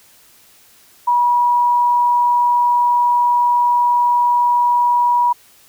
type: tone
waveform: sine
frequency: 967 Hz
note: B5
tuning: 37 cents flat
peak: -11 dBFS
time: 1.07-5.33 s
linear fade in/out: 10 ms
effects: white hiss -49 dBFS RMS until 5.68 s